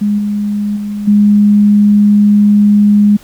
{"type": "tone with level steps", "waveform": "sine", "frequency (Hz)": 206.5, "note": "G#3", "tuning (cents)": -10, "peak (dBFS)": [-9, -12, -16, -4], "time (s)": [0.01, 3.17], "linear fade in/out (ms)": 10, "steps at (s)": [0.18, 0.76, 1.07], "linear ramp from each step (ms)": 10, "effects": ["pink hiss -41 dBFS RMS until 3.23 s"]}